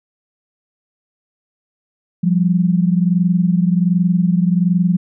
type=tone pair together; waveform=sine; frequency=173.99 / 195.3 Hz; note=F3 / G3; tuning=-6 / -6 cents; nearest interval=major second; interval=200 cents; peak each=-13 / -17 dBFS; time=2.23-4.97 s; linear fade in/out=10 ms; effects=none